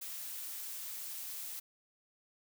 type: noise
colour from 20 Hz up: blue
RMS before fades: -43 dBFS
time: 0.01-1.6 s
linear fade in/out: 10 ms
effects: none